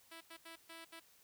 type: tone bursts at uneven times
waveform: 5% pulse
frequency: 329.3 Hz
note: E4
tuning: 2 cents flat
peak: -39 dBFS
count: 5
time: 0.11-0.21 / 0.3-0.37 / 0.45-0.56 / 0.69-0.85 / 0.92-1 s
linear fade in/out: 10 ms
effects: white hiss -67 dBFS RMS until 1.23 s